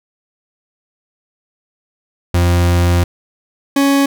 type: tone pair in turn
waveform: 40% pulse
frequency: 87.31 / 277.9 Hz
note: F2 / C#4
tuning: 0 / +4 cents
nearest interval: octave + minor sixth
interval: 2004 cents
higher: second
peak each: -9 dBFS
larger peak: neither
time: 2.34-3.04 / 3.76-4.06 s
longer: first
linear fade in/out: 5 ms
effects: none